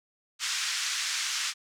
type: band-pass noise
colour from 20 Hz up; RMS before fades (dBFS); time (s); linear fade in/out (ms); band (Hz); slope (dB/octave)
white; -31; 0.39-1.54; 50; 1300 to 6900; 24
effects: none